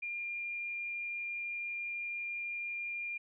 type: tone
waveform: sine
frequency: 2402 Hz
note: D7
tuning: 38 cents sharp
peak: -36 dBFS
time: 0.02-3.18 s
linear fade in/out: 10 ms
effects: none